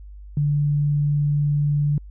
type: tone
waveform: sine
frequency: 146.1 Hz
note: D3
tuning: 9 cents flat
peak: -17 dBFS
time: 0.37-1.98 s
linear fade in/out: 2 ms
effects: added 50 Hz sine -37 dBFS peak until 2.1 s